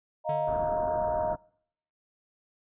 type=chord; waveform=sine; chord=Eb suspended second; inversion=none; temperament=equal; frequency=622.3 / 698.5 / 932.3 Hz; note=Eb5 / F5 / Bb5; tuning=0 / 0 / 0 cents; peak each=-28 / -32 / -32 dBFS; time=0.24-1.37 s; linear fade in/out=50 ms
type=tone with exponential decay; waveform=square; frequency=148.3 Hz; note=D3; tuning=17 cents sharp; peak=-35 dBFS; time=0.29-1.03 s; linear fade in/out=2 ms; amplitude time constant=160 ms
type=low-pass noise; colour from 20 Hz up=pink; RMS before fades=-39 dBFS; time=0.47-1.36 s; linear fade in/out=10 ms; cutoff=1600 Hz; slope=96 dB/octave
effects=noise-tail reverb RT60 0.7 s tail -26 dB re dry + resampled to 8000 Hz